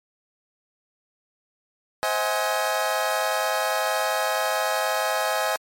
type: chord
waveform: 25% pulse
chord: Ab dominant seventh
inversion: first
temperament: equal with one note detuned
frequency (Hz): 523.3 / 635.7 / 740 / 830.6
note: C5 / Eb5 / Gb5 / Ab5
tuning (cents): 0 / +37 / 0 / 0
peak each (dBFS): -25 / -22 / -28 / -23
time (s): 2.03-5.56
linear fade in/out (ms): 0
effects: MP3 64 kbps

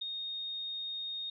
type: tone with ADSR envelope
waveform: sine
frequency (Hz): 3705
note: A#7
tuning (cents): -11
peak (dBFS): -32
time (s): 0.01-1.3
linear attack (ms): 11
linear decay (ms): 7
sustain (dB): -4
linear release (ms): 4
effects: none

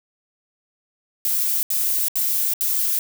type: noise bursts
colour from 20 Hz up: violet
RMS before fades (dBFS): -21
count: 4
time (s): 1.25-2.989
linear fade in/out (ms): 0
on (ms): 380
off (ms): 73
effects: none

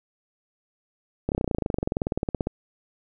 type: slowing click train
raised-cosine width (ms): 2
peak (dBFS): -11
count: 28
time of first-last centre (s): 1.29-2.471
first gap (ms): 29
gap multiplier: 1.03
effects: none

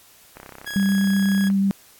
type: click train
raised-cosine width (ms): 0.5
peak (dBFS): -24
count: 38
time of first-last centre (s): 0.37-1.501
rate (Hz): 32.7
type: tone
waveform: sawtooth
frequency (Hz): 1661.2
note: G#6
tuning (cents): 0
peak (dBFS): -25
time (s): 0.66-1.49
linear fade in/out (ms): 10
type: tone with vibrato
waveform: sine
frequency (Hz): 196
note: G3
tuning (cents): 0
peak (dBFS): -16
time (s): 0.76-1.71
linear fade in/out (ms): 0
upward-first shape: sine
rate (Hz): 8.1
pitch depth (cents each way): 9
effects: white hiss -51 dBFS RMS until 1.99 s + AAC 64 kbps

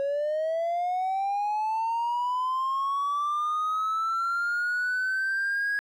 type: linear sweep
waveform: triangle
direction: up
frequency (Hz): 550 to 1660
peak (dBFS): -22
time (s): 0-5.79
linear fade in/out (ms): 0
effects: tanh soft clip ceiling -20 dBFS

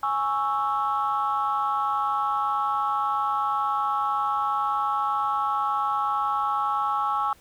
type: chord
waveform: sine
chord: C# minor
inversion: second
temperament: equal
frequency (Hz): 830.6 / 1108.7 / 1318.5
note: G#5 / C#6 / E6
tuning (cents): 0 / 0 / 0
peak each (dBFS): -26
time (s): 0.03-7.33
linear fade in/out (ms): 2
effects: tanh soft clip ceiling -15 dBFS + pink hiss -56 dBFS RMS until 7.4 s

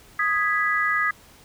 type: chord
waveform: sine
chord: G# minor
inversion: second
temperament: equal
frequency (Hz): 1244.5 / 1661.2 / 1975.5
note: D#6 / G#6 / B6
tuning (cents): 0 / 0 / 0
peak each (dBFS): -24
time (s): 0.19-1.11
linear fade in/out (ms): 5
effects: pink hiss -51 dBFS RMS until 1.44 s

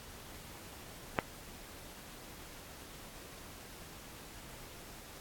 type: click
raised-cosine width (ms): 0.5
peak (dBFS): -12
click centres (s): 1.188
effects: pink hiss -51 dBFS RMS until 5.2 s + AAC 64 kbps

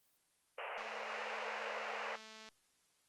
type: band-pass noise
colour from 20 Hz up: pink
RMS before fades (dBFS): -43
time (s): 0.58-2.16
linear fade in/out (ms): 5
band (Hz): 440 to 2900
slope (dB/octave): 96
type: click train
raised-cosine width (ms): 0.2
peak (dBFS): -37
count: 375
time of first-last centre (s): 0.78-2.488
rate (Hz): 219
effects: white hiss -75 dBFS RMS until 3.08 s + Opus 24 kbps

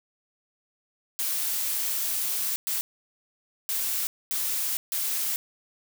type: noise bursts at uneven times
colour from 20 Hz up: blue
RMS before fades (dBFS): -28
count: 5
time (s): 1.19-2.56 / 2.67-2.81 / 3.69-4.07 / 4.31-4.77 / 4.92-5.36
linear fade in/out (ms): 0
effects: none

